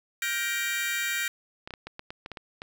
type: chord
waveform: sawtooth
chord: G minor seventh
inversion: third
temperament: just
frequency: 1411.2 / 1568 / 1881.6 / 2352 Hz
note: F6 / G6 / Bb6 / D7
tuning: +18 / 0 / +16 / +2 cents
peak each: -33 / -29 / -28 / -28 dBFS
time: 0.22-1.28 s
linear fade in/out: 2 ms
type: clicks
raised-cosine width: 0.3 ms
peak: -22 dBFS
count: 10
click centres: 1.675 / 1.707 / 1.738 / 1.87 / 1.994 / 2.105 / 2.261 / 2.317 / 2.372 / 2.619 s
effects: none